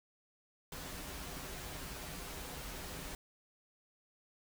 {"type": "noise with comb filter", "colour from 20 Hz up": "pink", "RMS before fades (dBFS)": -45, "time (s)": [0.72, 3.15], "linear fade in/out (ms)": 2, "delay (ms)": 9, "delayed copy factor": -0.55, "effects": []}